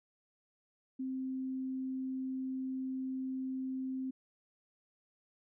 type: tone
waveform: sine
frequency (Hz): 261.6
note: C4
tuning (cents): 0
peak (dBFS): -35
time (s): 0.99-4.11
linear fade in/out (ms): 10
effects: none